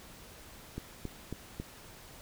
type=click train; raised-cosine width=3 ms; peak=-24 dBFS; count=4; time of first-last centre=0.78-1.6 s; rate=3.66 Hz; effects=pink hiss -52 dBFS RMS until 2.21 s